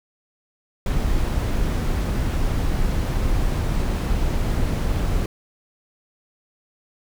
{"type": "noise", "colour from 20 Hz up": "brown", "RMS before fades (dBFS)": -21, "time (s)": [0.86, 5.26], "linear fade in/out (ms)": 2, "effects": []}